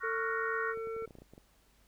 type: chord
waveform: sine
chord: Gb major seventh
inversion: second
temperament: equal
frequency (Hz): 1108.7 / 1396.9 / 1480 / 1864.7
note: Db6 / F6 / Gb6 / Bb6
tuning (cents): 0 / 0 / 0 / 0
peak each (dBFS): -38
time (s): 0-0.75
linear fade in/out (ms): 50
type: harmonic tone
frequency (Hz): 450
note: A4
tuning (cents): +39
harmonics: 1 / 3 / 5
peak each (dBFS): -36 / -45 / -53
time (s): 0.03-1.06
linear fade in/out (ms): 10
type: clicks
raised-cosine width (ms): 2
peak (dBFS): -38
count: 11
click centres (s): 0.774 / 0.872 / 0.965 / 1.023 / 1.077 / 1.108 / 1.153 / 1.186 / 1.22 / 1.336 / 1.379
effects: added 50 Hz sine -68 dBFS peak until 1.87 s + pink hiss -68 dBFS RMS until 1.87 s